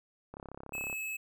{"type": "click train", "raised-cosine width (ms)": 1, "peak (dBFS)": -30, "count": 21, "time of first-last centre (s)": [0.34, 0.928], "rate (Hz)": 34}
{"type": "tone", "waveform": "square", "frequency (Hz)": 2589, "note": "E7", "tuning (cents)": -32, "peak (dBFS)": -36, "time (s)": [0.73, 1.17], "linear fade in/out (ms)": 10}
{"effects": []}